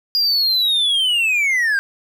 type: linear sweep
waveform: triangle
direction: down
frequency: 4873 to 1559 Hz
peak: -13 dBFS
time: 0.15-1.79 s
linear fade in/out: 0 ms
effects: none